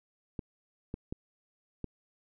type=clicks; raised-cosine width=3 ms; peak=-23 dBFS; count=4; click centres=0.392 / 0.941 / 1.125 / 1.843 s; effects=none